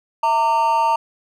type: tone with amplitude modulation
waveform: triangle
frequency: 915 Hz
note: A#5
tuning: 32 cents flat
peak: -9 dBFS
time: 0.23-0.96 s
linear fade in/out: 5 ms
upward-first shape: sine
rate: 260 Hz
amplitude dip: 75%
effects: none